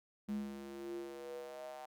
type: tone with high-pass filter sweep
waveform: square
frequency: 69.3 Hz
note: C#2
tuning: in tune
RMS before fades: -45 dBFS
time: 0.28-1.86 s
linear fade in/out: 10 ms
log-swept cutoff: 200 to 740 Hz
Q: 7.3
effects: none